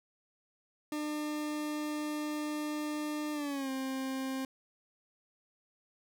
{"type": "tone with pitch glide", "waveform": "40% pulse", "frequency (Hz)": [300.7, 264.8], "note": ["D4", "C4"], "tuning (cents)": [41, 21], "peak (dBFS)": -33, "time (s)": [0.92, 4.45], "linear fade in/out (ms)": 2, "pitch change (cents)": -220, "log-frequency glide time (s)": [3.33, 3.7], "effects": []}